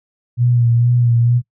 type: tone with vibrato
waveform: sine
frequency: 119.8 Hz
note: A#2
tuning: 48 cents sharp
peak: -10 dBFS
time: 0.37-1.42 s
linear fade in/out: 50 ms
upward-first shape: sine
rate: 2.2 Hz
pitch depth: 35 cents each way
effects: noise-tail reverb RT60 0.1 s tail -23 dB re dry